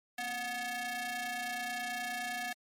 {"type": "ring-modulated tone", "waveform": "sawtooth", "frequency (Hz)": 493.9, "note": "B4", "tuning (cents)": 0, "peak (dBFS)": -28, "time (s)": [0.18, 2.53], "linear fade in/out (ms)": 5, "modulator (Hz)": 1220, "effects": ["high-pass 300 Hz 12 dB/octave", "MP3 64 kbps"]}